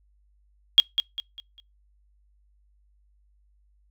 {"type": "tone with echo", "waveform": "sine", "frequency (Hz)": 3271, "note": "G#7", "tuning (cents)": -27, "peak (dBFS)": -9, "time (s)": [0.78, 0.8], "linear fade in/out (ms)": 0, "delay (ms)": 200, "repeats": 4, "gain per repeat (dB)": -9, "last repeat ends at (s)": 1.6, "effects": ["noise-tail reverb RT60 0.2 s tail -25 dB re dry", "added 50 Hz sine -60 dBFS peak until 3.9 s"]}